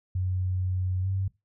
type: tone with pitch glide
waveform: sine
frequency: 92.2 to 95.89 Hz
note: F#2 to G2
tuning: -6 to -38 cents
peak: -25 dBFS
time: 0.15-1.28 s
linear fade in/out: 5 ms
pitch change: +68 cents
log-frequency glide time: 1.02-1.07 s
effects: noise-tail reverb RT60 0.2 s tail -19 dB re dry